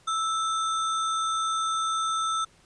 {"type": "tone with sample-and-hold", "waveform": "sine", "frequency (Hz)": 1319, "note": "E6", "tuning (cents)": 1, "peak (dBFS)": -24, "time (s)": [0.07, 2.45], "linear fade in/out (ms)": 10, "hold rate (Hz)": 4900, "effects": ["pink hiss -59 dBFS RMS until 2.65 s", "resampled to 22050 Hz"]}